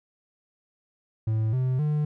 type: tone with pitch steps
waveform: triangle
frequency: 110 / 128.57 / 150.26 Hz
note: A2 / C3 / D3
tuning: 0 / -30 / +40 cents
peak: -20 dBFS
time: 1.27-2.05 s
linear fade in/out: 5 ms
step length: 260 ms
effects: none